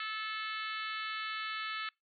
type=harmonic tone with a mistuned harmonic; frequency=435 Hz; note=A4; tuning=20 cents flat; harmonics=3 / 4 / 5 / 6 / 7 / 8 / 9 / 10; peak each=-40 / -42 / -44 / -46 / -47 / -48 / -49 / -50 dBFS; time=0-1.89 s; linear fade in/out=2 ms; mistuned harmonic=6; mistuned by=+17 cents; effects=noise-tail reverb RT60 0.2 s tail -25 dB re dry